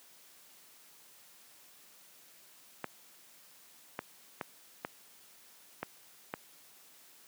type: clicks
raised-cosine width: 0.5 ms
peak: -20 dBFS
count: 6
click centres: 2.843 / 3.991 / 4.412 / 4.849 / 5.83 / 6.339 s
effects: white hiss -59 dBFS RMS until 7.27 s + high-pass 150 Hz 12 dB/octave